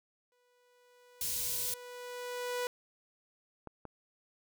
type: tone with exponential growth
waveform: sawtooth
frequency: 491.9 Hz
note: B4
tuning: 7 cents flat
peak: -28 dBFS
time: 0.32-2.67 s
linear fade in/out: 1 ms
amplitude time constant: 510 ms
type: band-stop noise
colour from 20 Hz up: white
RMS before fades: -35 dBFS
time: 1.21-1.74 s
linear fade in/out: 2 ms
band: 140 to 3900 Hz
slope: 12 dB/octave
type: clicks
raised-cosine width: 1 ms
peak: -30 dBFS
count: 2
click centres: 3.673 / 3.853 s
effects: none